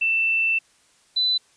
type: tone pair in turn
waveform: sine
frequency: 2670 / 4000 Hz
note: E7 / B7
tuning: +22 / +21 cents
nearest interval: perfect fifth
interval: 699 cents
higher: second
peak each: -18 dBFS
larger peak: neither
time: 0.01-0.59 / 1.16-1.38 s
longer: first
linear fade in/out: 10 ms
effects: white hiss -59 dBFS RMS until 1.56 s + resampled to 22050 Hz